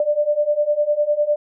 sine beating tone pair, 587.3 / 597.2 Hz, D5 / D5, 0 / +29 cents, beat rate 9.9 Hz, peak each -20 / -18 dBFS, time 0-1.36 s, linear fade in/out 2 ms, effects none

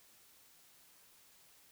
silence, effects white hiss -64 dBFS RMS until 1.71 s

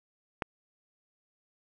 click, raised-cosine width 0.5 ms, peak -15 dBFS, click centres 0.422 s, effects none

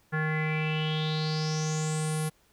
square tone with low-pass filter sweep, 155.56 Hz, D#3, in tune, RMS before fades -29 dBFS, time 0.12-2.3 s, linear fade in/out 20 ms, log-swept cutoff 1600 to 11000 Hz, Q 7.2, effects pink hiss -65 dBFS RMS until 2.52 s

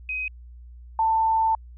sine tone pair in turn, 2519 / 890.6 Hz, D#7 / A5, +21 / +21 cents, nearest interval octave + tritone, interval 1800 cents, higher first, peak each -26 / -18 dBFS, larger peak second, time 0.09-0.28 / 0.99-1.55 s, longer second, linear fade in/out 2 ms, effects added 60 Hz sine -41 dBFS peak until 1.77 s

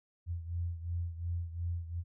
sine beating tone pair, 85.1 / 87.9 Hz, F2 / F2, -44 / +12 cents, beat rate 2.8 Hz, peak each -35 / -40 dBFS, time 0.26-2.04 s, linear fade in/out 50 ms, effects none

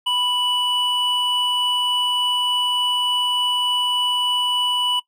triangle tone pair together, 987.8 / 2960 Hz, B5 / F#7, 0 / 0 cents, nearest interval octave + perfect fifth, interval 1900 cents, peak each -23 / -17 dBFS, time 0.06-5 s, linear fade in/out 10 ms, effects noise-tail reverb RT60 0.1 s tail -19 dB re dry

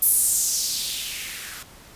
violet noise with band-pass filter sweep, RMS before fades -24 dBFS, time 0.02-1.63 s, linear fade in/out 5 ms, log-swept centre 12000 to 1300 Hz, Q 2.4, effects pink hiss -47 dBFS RMS until 1.95 s + resampled to 32000 Hz

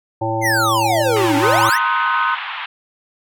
harmonic tone, 111.7 Hz, A2, 27 cents sharp, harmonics 1 / 3 / 5 / 7 / 8, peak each -24 / -24 / -24 / -24 / -24 dBFS, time 0.21-1.7 s, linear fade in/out 10 ms
square exponential two-way sweep, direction down then up, 2164 to 275.2 to 2164 Hz, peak -16 dBFS, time 0.41-1.79 s, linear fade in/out 50 ms, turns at 1.37 s
pink band-pass noise, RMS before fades -27 dBFS, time 1.16-2.66 s, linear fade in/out 5 ms, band 850 to 3400 Hz, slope 48 dB/octave
sine chord, C half-diminished seventh, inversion third, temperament just, 941.9 / 1046.5 / 1255.8 / 1507 Hz, Bb5 / C6 / Eb6 / Gb6, +18 / 0 / +16 / +31 cents, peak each -22 / -21 / -20 / -20 dBFS, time 1.42-2.36 s, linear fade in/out 20 ms
effects none

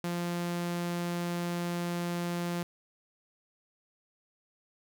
sawtooth tone, 173.6 Hz, F3, 10 cents flat, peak -27 dBFS, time 0.04-2.63 s, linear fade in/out 2 ms, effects none

